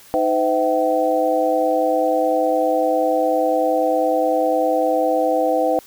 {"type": "tone cluster", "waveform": "sine", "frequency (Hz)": [312.4, 509, 656, 766], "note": ["D#4", "C5", "E5", "G5"], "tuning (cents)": [7, -48, -9, -40], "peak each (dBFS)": [-23, -19, -21, -21], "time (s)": [0.14, 5.79], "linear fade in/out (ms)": 0, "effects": ["white hiss -46 dBFS RMS until 5.86 s"]}